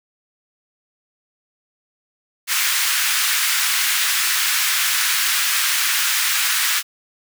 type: high-pass noise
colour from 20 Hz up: pink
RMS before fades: -19 dBFS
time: 2.47-6.83 s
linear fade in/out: 50 ms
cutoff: 1400 Hz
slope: 24 dB/octave
effects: none